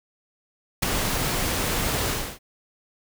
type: noise with ADSR envelope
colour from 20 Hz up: pink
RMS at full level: -18 dBFS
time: 0.82-2.39 s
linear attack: 13 ms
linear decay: 5 ms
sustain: -7 dB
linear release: 300 ms
effects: none